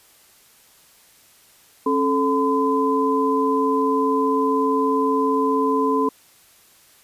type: tone cluster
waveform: sine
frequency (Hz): 271.7 / 436.5 / 1016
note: C#4 / A4 / B5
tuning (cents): -35 / -14 / +49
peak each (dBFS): -21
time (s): 1.86-6.09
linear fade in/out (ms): 5
effects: white hiss -53 dBFS RMS until 7.03 s + resampled to 32000 Hz